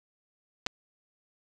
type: clicks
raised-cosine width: 0.2 ms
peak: -13 dBFS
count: 2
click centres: 0.664 / 0.668 s
effects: none